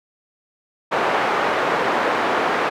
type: band-pass noise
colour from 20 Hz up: pink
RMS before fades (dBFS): -20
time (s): 0.91-2.7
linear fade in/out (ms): 20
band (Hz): 470 to 1600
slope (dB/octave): 12
effects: none

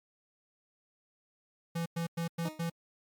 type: tone bursts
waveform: square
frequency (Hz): 167.7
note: E3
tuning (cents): +30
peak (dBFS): -32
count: 5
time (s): 1.75-2.7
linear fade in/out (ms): 10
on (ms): 110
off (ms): 100
type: tone with exponential decay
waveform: 20% pulse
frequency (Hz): 311.1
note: D#4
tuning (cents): 0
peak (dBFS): -31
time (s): 2.45-2.72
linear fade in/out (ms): 5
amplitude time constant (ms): 58
effects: MP3 96 kbps

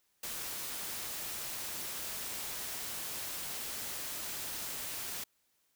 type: noise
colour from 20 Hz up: white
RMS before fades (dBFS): -40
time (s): 0.23-5.24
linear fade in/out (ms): 5
effects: white hiss -75 dBFS RMS until 5.75 s

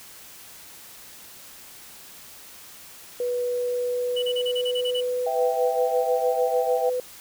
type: tone with pitch glide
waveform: sine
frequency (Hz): 490 to 500.6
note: B4 to B4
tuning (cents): -14 to +23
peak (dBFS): -23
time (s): 3.2-7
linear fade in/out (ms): 2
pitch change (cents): +37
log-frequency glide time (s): 3.44-5.98
type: tone bursts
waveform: triangle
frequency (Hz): 2960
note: F#7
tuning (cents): 0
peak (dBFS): -25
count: 9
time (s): 4.16-5.009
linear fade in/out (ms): 10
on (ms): 65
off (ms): 33
type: chord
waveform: sine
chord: E minor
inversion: second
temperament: equal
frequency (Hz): 493.9 / 659.3 / 784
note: B4 / E5 / G5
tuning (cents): 0 / 0 / 0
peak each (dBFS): -27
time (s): 5.26-6.9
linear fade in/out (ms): 10
effects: white hiss -45 dBFS RMS until 7.2 s

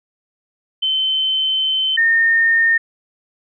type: tone pair in turn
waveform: sine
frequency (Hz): 3074 / 1827.8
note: G7 / A#6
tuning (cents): -35 / -35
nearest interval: major sixth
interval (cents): 900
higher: first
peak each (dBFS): -15 / -11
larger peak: second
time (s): 0.82-1.97 / 1.97-2.78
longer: first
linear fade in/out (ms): 10
effects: none

